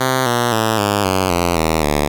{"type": "tone with pitch steps", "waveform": "5% pulse", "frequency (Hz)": [130.1, 119.99, 110.67, 102.07, 94.14, 86.83, 80.09, 73.86], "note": ["C3", "B2", "A2", "G#2", "F#2", "F2", "E2", "D2"], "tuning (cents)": [-9, -50, 11, -30, 30, -9, -49, 10], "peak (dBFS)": -3, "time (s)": [0, 2.08], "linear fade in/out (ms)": 10, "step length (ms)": 260, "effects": []}